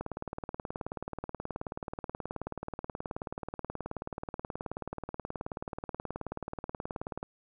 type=click train; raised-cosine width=1 ms; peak=-22 dBFS; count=136; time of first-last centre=0.01-7.229 s; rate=18.7 Hz; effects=none